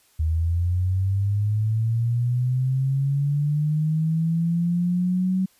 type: linear sweep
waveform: sine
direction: up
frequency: 77.78 to 189 Hz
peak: -19 dBFS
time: 0.19-5.46 s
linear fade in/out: 10 ms
effects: white hiss -60 dBFS RMS until 5.59 s + resampled to 32000 Hz